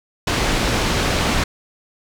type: low-pass noise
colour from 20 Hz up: pink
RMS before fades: -19 dBFS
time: 0.27-1.44 s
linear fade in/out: 5 ms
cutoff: 5800 Hz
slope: 12 dB/octave
effects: none